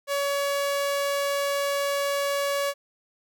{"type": "tone", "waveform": "sawtooth", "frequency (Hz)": 564, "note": "C#5", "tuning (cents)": 30, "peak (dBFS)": -20, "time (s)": [0.07, 2.74], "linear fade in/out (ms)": 50, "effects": []}